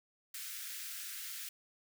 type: high-pass noise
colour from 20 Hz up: white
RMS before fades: -44 dBFS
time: 0.34-1.49 s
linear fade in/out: 5 ms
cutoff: 1400 Hz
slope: 48 dB/octave
effects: none